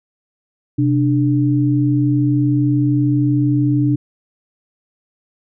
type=tone pair together; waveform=sine; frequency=128.31 / 295.3 Hz; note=C3 / D4; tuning=-33 / +10 cents; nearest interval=octave + major second; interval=1443 cents; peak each=-15 dBFS; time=0.78-3.96 s; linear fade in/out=10 ms; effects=none